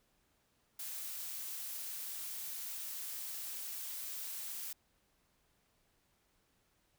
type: noise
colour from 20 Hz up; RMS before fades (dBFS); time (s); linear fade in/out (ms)
blue; -43; 0.79-4.73; 5
effects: pink hiss -75 dBFS RMS until 6.98 s